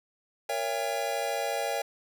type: chord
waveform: square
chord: A# diminished seventh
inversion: none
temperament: just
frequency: 466.2 / 559.4 / 671.3 / 805.5 Hz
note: A#4 / C#5 / E5 / G5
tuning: 0 / +16 / +31 / +47 cents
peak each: -37 / -34 / -35 / -34 dBFS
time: 0.49-1.82 s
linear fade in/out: 5 ms
effects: none